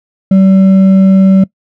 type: tone with hard clipping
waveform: sine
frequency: 191.6 Hz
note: G3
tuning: 39 cents flat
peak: -4 dBFS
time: 0.31-1.44 s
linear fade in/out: 5 ms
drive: 4 dB
effects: noise-tail reverb RT60 0.1 s tail -21 dB re dry